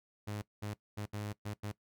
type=tone bursts at uneven times; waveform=sawtooth; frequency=104.2 Hz; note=G#2; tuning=6 cents sharp; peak=-34 dBFS; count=6; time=0.27-0.42 / 0.62-0.74 / 0.97-1.06 / 1.13-1.33 / 1.45-1.54 / 1.63-1.72 s; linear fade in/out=10 ms; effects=noise-tail reverb RT60 0.1 s tail -19 dB re dry